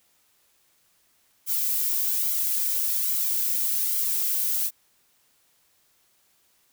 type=noise with flanger; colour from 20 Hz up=violet; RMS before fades=-25 dBFS; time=1.46-4.71 s; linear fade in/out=50 ms; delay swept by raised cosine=1.1 to 2.4 ms; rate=1.2 Hz; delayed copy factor=-0.5; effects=white hiss -65 dBFS RMS until 6.72 s